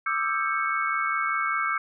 sine tone cluster, 1180 / 1240 / 1325 / 1584 / 2208 Hz, D6 / D#6 / E6 / G6 / C#7, +8 / -6 / +9 / +18 / -7 cents, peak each -30 / -34 / -28 / -30 / -30 dBFS, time 0.06-1.78 s, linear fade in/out 5 ms, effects none

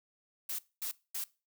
blue noise bursts, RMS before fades -37 dBFS, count 3, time 0.49-1.241 s, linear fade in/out 5 ms, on 97 ms, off 230 ms, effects noise-tail reverb RT60 0.3 s tail -21 dB re dry

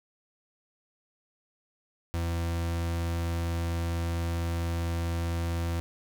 40% pulse tone, 84.4 Hz, E2, 41 cents sharp, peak -27 dBFS, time 2.14-5.8 s, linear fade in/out 0 ms, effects none

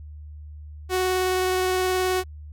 sawtooth tone with vibrato, 369.9 Hz, F#4, in tune, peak -17 dBFS, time 0.89-2.24 s, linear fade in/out 50 ms, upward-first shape sine, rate 19 Hz, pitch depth 9 cents each way, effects added 75 Hz sine -37 dBFS peak until 2.52 s

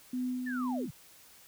sine tone with tremolo, 251.7 Hz, B3, 33 cents sharp, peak -30 dBFS, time 0.13-0.86 s, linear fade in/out 5 ms, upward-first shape sine, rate 2.3 Hz, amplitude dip 35%
sine linear sweep, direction down, 1827 to 94 Hz, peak -37 dBFS, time 0.46-0.91 s, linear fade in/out 10 ms
effects white hiss -57 dBFS RMS until 1.47 s

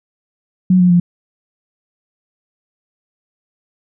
sine tone with pitch steps, 184 / 179.38 / 174.88 Hz, F#3 / F3 / F3, -9 / +47 / +3 cents, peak -7 dBFS, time 0.7-1 s, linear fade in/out 5 ms, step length 100 ms, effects none

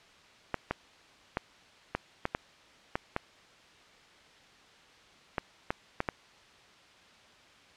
clicks, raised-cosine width 0.5 ms, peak -14 dBFS, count 12, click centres 0.543 / 0.71 / 1.371 / 1.95 / 2.254 / 2.349 / 2.955 / 3.164 / 5.382 / 5.705 / 6.004 / 6.088 s, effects white hiss -57 dBFS RMS until 7.76 s + low-pass 4000 Hz 12 dB/octave

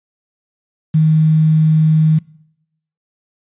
sine tone with quantisation, 156.9 Hz, D#3, 15 cents sharp, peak -8 dBFS, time 0.94-2.19 s, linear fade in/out 10 ms, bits 6, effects noise-tail reverb RT60 0.8 s tail -23 dB re dry + resampled to 8000 Hz

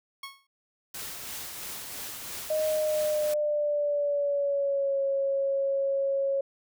15% pulse tone with exponential decay, 1098 Hz, C#6, 17 cents flat, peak -28 dBFS, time 0.23-0.47 s, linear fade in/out 5 ms, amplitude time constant 52 ms
white noise with tremolo, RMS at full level -37 dBFS, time 0.94-3.34 s, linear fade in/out 5 ms, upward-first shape triangle, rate 3 Hz, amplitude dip 35%
sine tone with pitch glide, 620 to 549.2 Hz, D#5 to C#5, -6 to -16 cents, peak -24 dBFS, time 2.5-6.41 s, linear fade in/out 5 ms, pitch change -210 cents, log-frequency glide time 2.7-5 s
effects none

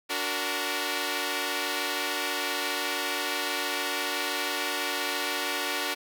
5% pulse chord, D augmented, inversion none, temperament equal with one note detuned, 290.8 / 370 / 466.2 Hz, D4 / F#4 / A#4, -17 / 0 / 0 cents, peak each -21 dBFS, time 0.09-5.95 s, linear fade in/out 20 ms, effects none

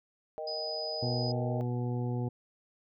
sine chord, Eb major, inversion second, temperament equal, 466.2 / 622.3 / 784 Hz, Bb4 / Eb5 / G5, 0 / 0 / 0 cents, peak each -41 / -37 / -43 dBFS, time 0.38-1.61 s, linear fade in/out 0 ms
sine tone, 4978 Hz, D#8, in tune, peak -36 dBFS, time 0.47-1.32 s, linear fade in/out 5 ms
harmonic tone, 122.3 Hz, B2, 16 cents flat, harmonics 1 / 2 / 3 / 4 / 6 / 7, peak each -31 / -37 / -41 / -43 / -47 / -48 dBFS, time 1.02-2.29 s, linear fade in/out 10 ms
effects none

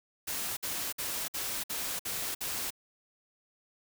white noise bursts, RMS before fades -35 dBFS, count 7, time 0.27-2.706 s, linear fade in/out 10 ms, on 300 ms, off 56 ms, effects none

